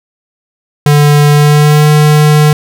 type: tone with pitch glide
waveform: square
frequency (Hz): 146.83 to 150.52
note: D3 to D3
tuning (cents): 0 to +43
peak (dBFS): -4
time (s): 0.86-2.53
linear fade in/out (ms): 2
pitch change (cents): +43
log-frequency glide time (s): 1.31-1.86
effects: none